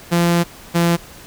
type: tone pair in turn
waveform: sawtooth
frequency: 171.6 / 170.41 Hz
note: F3 / F3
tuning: -30 / -42 cents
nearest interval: unison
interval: 12 cents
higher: first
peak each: -9 dBFS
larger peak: neither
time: 0.11-0.44 / 0.74-0.97 s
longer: first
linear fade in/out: 20 ms
effects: pink hiss -40 dBFS RMS until 1.26 s